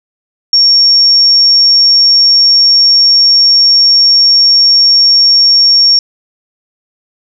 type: tone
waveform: sine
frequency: 5520 Hz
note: F8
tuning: 21 cents flat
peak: -3 dBFS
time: 0.53-5.99 s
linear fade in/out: 2 ms
effects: none